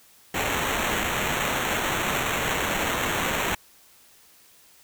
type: noise with sample-and-hold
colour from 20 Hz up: white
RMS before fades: -26 dBFS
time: 0.34-3.55 s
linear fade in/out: 5 ms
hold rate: 4900 Hz
effects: white hiss -55 dBFS RMS until 4.83 s